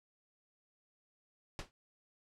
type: noise with exponential decay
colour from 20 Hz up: pink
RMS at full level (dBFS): -38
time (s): 1.59-1.71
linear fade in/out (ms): 0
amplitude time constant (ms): 25
effects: low-pass 6000 Hz 12 dB/octave